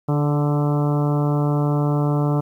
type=harmonic tone with a mistuned harmonic; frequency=146.7 Hz; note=D3; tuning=2 cents flat; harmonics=1 / 2 / 3 / 4 / 5 / 6 / 7 / 8 / 9; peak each=-18 / -24 / -28 / -30 / -32 / -34 / -35 / -36 / -37 dBFS; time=0.08-2.41 s; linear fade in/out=10 ms; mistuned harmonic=3; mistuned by=-20 cents; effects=9-bit